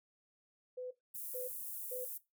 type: tone bursts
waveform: sine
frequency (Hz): 503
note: B4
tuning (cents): +32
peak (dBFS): -40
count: 3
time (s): 0.77-2.05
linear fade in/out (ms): 10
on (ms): 140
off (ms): 430
type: high-pass noise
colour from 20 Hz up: pink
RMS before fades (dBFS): -44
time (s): 1.14-2.18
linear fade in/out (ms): 10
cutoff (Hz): 11000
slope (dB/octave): 24
effects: noise-tail reverb RT60 0.2 s tail -17 dB re dry